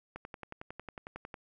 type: click train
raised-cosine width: 0.5 ms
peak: -27 dBFS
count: 14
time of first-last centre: 0.16-1.342 s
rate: 11 Hz
effects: none